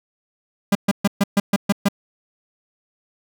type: tone bursts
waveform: 45% pulse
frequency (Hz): 200.8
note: G3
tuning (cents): +42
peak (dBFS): -13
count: 8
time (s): 0.72-1.886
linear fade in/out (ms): 5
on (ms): 32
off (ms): 130
effects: none